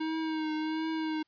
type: tone with vibrato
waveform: square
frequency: 314.8 Hz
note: D#4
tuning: 20 cents sharp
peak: -31 dBFS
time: 0-1.23 s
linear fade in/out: 10 ms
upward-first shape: triangle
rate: 1.4 Hz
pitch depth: 35 cents each way
effects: white hiss -75 dBFS RMS until 1.27 s + resampled to 11025 Hz